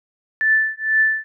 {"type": "tone with tremolo", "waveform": "sine", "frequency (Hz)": 1758, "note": "A6", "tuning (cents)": -2, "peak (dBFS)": -11, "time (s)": [0.41, 1.24], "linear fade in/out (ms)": 0, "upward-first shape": "triangle", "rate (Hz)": 2.1, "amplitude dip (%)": 100, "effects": []}